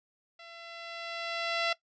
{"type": "tone with level ramp", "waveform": "10% pulse", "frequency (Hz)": 675, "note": "E5", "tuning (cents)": 41, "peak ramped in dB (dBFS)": [-40, -18], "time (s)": [0.39, 1.73], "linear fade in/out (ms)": 5, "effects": ["noise-tail reverb RT60 0.1 s tail -17 dB re dry", "resampled to 16000 Hz"]}